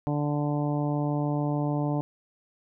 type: harmonic tone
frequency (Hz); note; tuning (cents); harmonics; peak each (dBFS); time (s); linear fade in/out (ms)
146.83; D3; 0; 1 / 2 / 3 / 4 / 5 / 6 / 7; -27 / -29 / -38 / -35 / -37 / -38 / -44; 0.07-2.01; 0
effects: none